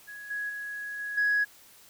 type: tone with level steps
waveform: sine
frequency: 1669 Hz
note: G#6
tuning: 8 cents sharp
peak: -40 / -30 / -34 / -32 / -21 dBFS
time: 0.07-1.45 s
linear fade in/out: 20 ms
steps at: 0.3 / 0.49 / 0.99 / 1.17 s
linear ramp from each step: 10 ms
effects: tanh soft clip ceiling -19 dBFS + white hiss -55 dBFS RMS until 1.89 s